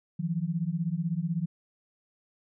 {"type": "beating tone pair", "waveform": "sine", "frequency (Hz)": [160, 176], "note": ["D#3", "F3"], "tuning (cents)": [49, 14], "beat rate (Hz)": 16, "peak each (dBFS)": -30, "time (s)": [0.19, 1.46], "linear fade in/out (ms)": 10, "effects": []}